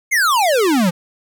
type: exponential sweep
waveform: square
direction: down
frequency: 2217 to 164.81 Hz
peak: -13 dBFS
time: 0.11-0.91 s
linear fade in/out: 20 ms
effects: none